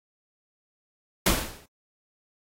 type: noise with exponential decay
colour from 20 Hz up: pink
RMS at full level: -17 dBFS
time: 1.26-1.66 s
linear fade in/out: 5 ms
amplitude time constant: 86 ms
effects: AAC 48 kbps